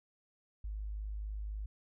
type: tone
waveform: sine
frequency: 51.91 Hz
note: G#1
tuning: in tune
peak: -37 dBFS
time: 0.64-1.66 s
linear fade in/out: 5 ms
effects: none